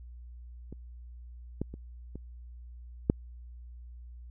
clicks, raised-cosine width 3 ms, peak -29 / -18 / -29 / -28 / -9 dBFS, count 5, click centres 0.726 / 1.616 / 1.74 / 2.156 / 3.099 s, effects added 60 Hz sine -44 dBFS peak until 4.3 s

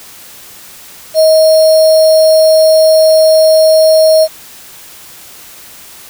sine tone with sample-and-hold, 633 Hz, D#5, 30 cents sharp, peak -3 dBFS, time 1.14-4.28 s, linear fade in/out 50 ms, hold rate 4900 Hz, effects white hiss -34 dBFS RMS until 6.09 s

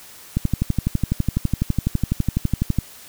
click train, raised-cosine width 5 ms, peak -6 dBFS, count 30, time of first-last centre 0.37-2.787 s, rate 12 Hz, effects white hiss -43 dBFS RMS until 3.08 s

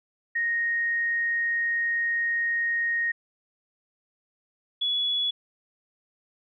sine tone pair in turn, 1864.7 / 3394 Hz, A#6 / G#7, 0 / +37 cents, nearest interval minor seventh, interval 1037 cents, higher second, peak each -23 dBFS, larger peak neither, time 0.35-3.12 / 4.81-5.31 s, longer first, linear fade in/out 10 ms, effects none

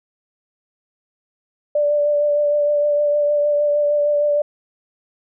sine tone with vibrato, 587 Hz, D5, 1 cent flat, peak -14 dBFS, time 1.75-4.42 s, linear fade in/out 5 ms, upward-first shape triangle, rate 6.5 Hz, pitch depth 21 cents each way, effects none

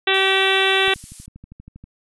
harmonic tone, 384.7 Hz, G4, 33 cents flat, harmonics 1 / 2 / 3 / 4 / 5 / 6 / 7 / 8 / 9 / 10, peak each -21 / -25 / -27 / -24 / -23 / -26 / -22 / -27 / -23 / -27 dBFS, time 0.07-0.94 s, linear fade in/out 5 ms
violet noise, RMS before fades -35 dBFS, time 0.14-1.26 s, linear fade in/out 2 ms
click train, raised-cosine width 5 ms, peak -27 dBFS, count 13, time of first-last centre 0.88-1.84 s, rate 12.5 Hz
effects resampled to 24000 Hz

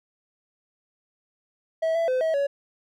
triangle tone with pitch steps, 648 / 665 / 512 / 643 / 562 Hz, E5 / E5 / C5 / E5 / C#5, -30 / +15 / -38 / -43 / +24 cents, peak -19 dBFS, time 1.82-2.47 s, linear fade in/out 10 ms, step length 130 ms, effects none

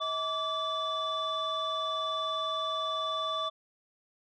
sine tone cluster, 640 / 1159 / 3496 Hz, D#5 / D6 / A7, +49 / -23 / -12 cents, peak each -35 / -31 / -34 dBFS, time 0-3.5 s, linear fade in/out 20 ms, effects tanh soft clip ceiling -24 dBFS

